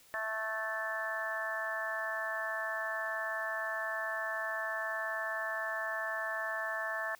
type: harmonic tone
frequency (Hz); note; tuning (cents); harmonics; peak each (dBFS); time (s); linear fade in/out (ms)
219.5; A3; -4; 3 / 4 / 5 / 6 / 7 / 8; -40 / -46 / -42 / -45 / -45 / -36; 0.14-7.15; 0
effects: white hiss -61 dBFS RMS until 7.19 s